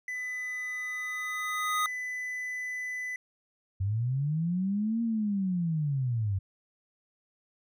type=tone; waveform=triangle; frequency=2000 Hz; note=B6; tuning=21 cents sharp; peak=-31 dBFS; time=0.08-3.16 s; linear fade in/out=2 ms
type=tone with exponential growth; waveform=square; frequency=1244.5 Hz; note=D#6; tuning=in tune; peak=-26 dBFS; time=0.15-1.86 s; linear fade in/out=1 ms; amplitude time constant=370 ms
type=linear two-way sweep; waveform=sine; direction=up then down; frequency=92.5 to 233.7 to 92.5 Hz; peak=-26 dBFS; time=3.8-6.39 s; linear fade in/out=10 ms; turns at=5.02 s
effects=none